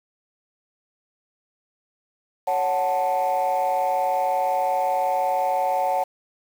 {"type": "chord", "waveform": "sine", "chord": "F# minor", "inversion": "second", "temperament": "equal", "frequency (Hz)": [554.4, 740, 880], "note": ["C#5", "F#5", "A5"], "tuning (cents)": [0, 0, 0], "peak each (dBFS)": [-24, -21, -23], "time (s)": [2.47, 6.04], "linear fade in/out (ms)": 10, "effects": ["tanh soft clip ceiling -15 dBFS", "7-bit"]}